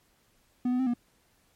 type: tone with pitch steps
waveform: triangle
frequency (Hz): 247.9 / 250.5 / 261 / 240.3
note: B3 / B3 / C4 / B3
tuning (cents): +7 / +25 / -4 / -47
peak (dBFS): -22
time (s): 0.65-0.938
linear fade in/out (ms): 5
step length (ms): 72
effects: pink hiss -67 dBFS RMS until 1.55 s + MP3 64 kbps